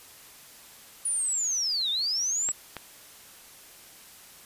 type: linear two-way sweep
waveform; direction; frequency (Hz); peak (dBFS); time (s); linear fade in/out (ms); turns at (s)
sine; down then up; 9780 to 3520 to 7820; -25; 1.05-2.52; 5; 1.9
type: clicks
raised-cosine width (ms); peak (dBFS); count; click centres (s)
0.3; -19; 2; 2.489 / 2.767
effects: white hiss -50 dBFS RMS until 4.45 s + resampled to 32000 Hz